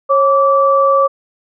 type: tone pair together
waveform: sine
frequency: 546.5 / 1159 Hz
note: C#5 / D6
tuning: -25 / -23 cents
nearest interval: octave + minor second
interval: 1302 cents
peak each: -11 dBFS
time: 0.09-1.08 s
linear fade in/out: 20 ms
effects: none